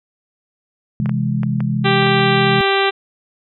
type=chord; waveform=sine; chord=C augmented; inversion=none; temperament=equal; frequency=130.81 / 164.81 / 207.7 Hz; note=C3 / E3 / G#3; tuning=0 / 0 / 0 cents; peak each=-19 / -22 / -20 dBFS; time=1-2.61 s; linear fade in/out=0 ms
type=clicks; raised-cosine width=0.5 ms; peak=-14 dBFS; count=7; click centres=1.059 / 1.094 / 1.433 / 1.605 / 2.025 / 2.068 / 2.194 s
type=harmonic tone; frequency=392.4 Hz; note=G4; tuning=2 cents sharp; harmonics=1 / 2 / 3 / 4 / 5 / 6 / 7 / 8 / 9 / 10; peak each=-17 / -20 / -22 / -23 / -24 / -25 / -25 / -26 / -27 / -27 dBFS; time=1.84-2.91 s; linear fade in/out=20 ms
effects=none